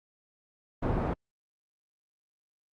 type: low-pass noise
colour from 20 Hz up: pink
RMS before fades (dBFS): -29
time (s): 0.82-1.14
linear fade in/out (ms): 10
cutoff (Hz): 930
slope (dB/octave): 12
effects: Opus 32 kbps